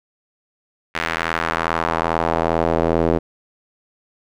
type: tone with band-pass filter sweep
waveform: square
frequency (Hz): 41.2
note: E1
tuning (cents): 0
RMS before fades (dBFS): -20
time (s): 0.94-3.19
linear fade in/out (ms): 20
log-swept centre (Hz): 2000 to 430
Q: 1.4
effects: none